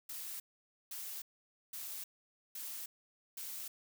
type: noise bursts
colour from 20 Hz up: blue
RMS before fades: -44 dBFS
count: 5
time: 0.09-3.68 s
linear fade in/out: 5 ms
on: 310 ms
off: 510 ms
effects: none